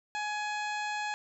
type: harmonic tone with a mistuned harmonic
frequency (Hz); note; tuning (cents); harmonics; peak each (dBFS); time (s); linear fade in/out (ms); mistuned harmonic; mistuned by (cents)
840; G#5; +19; 1 / 2 / 3 / 4 / 5 / 6 / 7 / 8 / 9; -34 / -37 / -40 / -47 / -46 / -55 / -57 / -51 / -53; 0.15-1.14; 0; 7; +15
effects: none